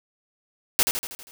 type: noise with echo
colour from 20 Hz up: white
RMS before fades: -18 dBFS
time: 0.79-0.83 s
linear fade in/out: 0 ms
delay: 80 ms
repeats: 6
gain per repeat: -5 dB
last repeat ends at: 1.31 s
effects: none